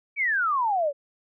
sine exponential sweep, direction down, 2349 to 545 Hz, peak -21 dBFS, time 0.16-0.93 s, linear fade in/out 50 ms, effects none

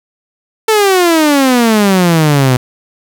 sawtooth exponential sweep, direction down, 447.6 to 123.47 Hz, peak -3 dBFS, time 0.68-2.57 s, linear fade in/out 5 ms, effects 7-bit

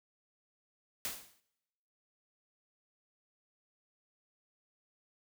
white noise with exponential decay, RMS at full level -35 dBFS, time 1.05-1.4 s, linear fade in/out 0 ms, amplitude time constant 75 ms, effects noise-tail reverb RT60 1.0 s tail -24 dB re dry

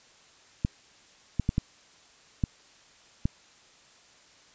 clicks, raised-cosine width 5 ms, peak -12 dBFS, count 6, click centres 0.649 / 1.397 / 1.491 / 1.581 / 2.438 / 3.255 s, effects white hiss -57 dBFS RMS until 4.54 s + resampled to 16000 Hz

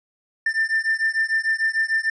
triangle beating tone pair, 1784 / 1790.7 Hz, A6 / A6, +23 / +30 cents, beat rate 6.7 Hz, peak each -20 dBFS, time 0.46-2.1 s, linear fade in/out 5 ms, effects tanh soft clip ceiling -10 dBFS + resampled to 22050 Hz

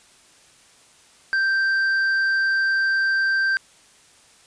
sine tone with hard clipping, 1568 Hz, G6, in tune, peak -19 dBFS, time 1.33-3.57 s, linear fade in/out 0 ms, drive 4 dB, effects white hiss -53 dBFS RMS until 4.46 s + resampled to 22050 Hz

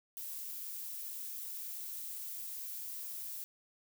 violet noise, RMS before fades -43 dBFS, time 0.17-3.44 s, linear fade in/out 0 ms, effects none

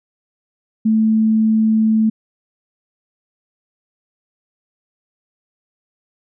sine tone, 219.6 Hz, A3, 3 cents flat, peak -11 dBFS, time 0.85-2.1 s, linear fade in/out 10 ms, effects none

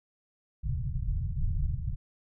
pink low-pass noise, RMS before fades -30 dBFS, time 0.63-1.96 s, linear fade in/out 20 ms, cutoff 150 Hz, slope 48 dB/octave, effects none

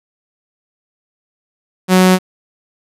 sawtooth tone, 185 Hz, F#3, in tune, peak -3 dBFS, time 1.88-2.19 s, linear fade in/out 50 ms, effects resampled to 32000 Hz + 7-bit

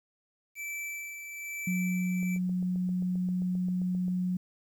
square tone with tremolo, 2322 Hz, D7, 20 cents flat, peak -35 dBFS, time 0.55-2.39 s, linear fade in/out 50 ms, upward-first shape sine, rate 1.1 Hz, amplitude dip 50%
sine tone, 181.7 Hz, F#3, 31 cents flat, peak -27 dBFS, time 1.67-4.37 s, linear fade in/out 5 ms
click train, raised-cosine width 2 ms, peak -35 dBFS, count 15, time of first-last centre 2.23-4.082 s, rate 7.56 Hz
effects 10-bit

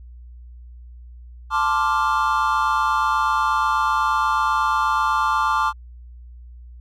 triangle chord, D minor seventh, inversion second, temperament equal, 880 / 1046.5 / 1174.7 / 1396.9 Hz, A5 / C6 / D6 / F6, 0 / 0 / 0 / 0 cents, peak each -21 / -22 / -19 / -23 dBFS, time 1.5-5.73 s, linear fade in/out 50 ms, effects added 60 Hz sine -38 dBFS peak until 6.8 s

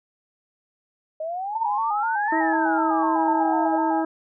sine exponential two-way sweep, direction up then down, 616 to 1915 to 616 Hz, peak -26 dBFS, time 1.2-3.76 s, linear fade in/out 5 ms, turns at 2.38 s
sine tone with vibrato, 863 Hz, A5, 34 cents flat, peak -22 dBFS, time 1.53-4.04 s, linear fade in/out 50 ms, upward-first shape square, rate 4 Hz, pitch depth 70 cents each way
harmonic tone, 322.3 Hz, E4, 39 cents flat, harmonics 1 / 2 / 3 / 4 / 5, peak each -23 / -29 / -33 / -35 / -37 dBFS, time 2.32-4.05 s, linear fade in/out 5 ms
effects none

